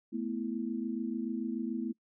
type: chord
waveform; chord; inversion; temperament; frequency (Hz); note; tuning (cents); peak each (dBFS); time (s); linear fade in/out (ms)
sine; A suspended second; none; equal; 220 / 246.9 / 329.6; A3 / B3 / E4; 0 / 0 / 0; -36 / -36 / -38; 0.12-1.93; 20
effects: noise-tail reverb RT60 0.1 s tail -24 dB re dry